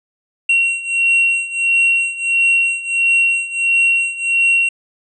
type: beating tone pair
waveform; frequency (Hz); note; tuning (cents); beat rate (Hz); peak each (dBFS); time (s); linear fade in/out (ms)
triangle; 2738 / 2739.5; F7 / F7; -35 / -34; 1.5; -16 / -13; 0.49-4.69; 5
effects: resampled to 22050 Hz